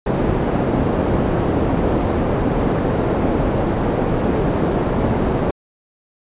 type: low-pass noise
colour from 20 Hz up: white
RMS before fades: -18 dBFS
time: 0.06-5.51 s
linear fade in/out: 5 ms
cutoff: 460 Hz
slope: 12 dB/octave
effects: resampled to 8000 Hz